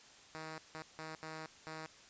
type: tone bursts at uneven times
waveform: 5% pulse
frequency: 158.1 Hz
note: D#3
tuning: 28 cents sharp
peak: -33 dBFS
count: 5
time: 0.35-0.58 / 0.75-0.82 / 0.99-1.15 / 1.23-1.46 / 1.67-1.86 s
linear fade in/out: 0 ms
effects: white hiss -59 dBFS RMS until 2.09 s + resampled to 16000 Hz